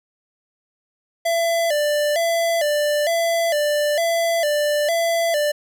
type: tone with vibrato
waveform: square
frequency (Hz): 630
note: D#5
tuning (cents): +21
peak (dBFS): -18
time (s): 1.25-5.52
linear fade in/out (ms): 10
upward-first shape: square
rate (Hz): 1.1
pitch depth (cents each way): 110
effects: none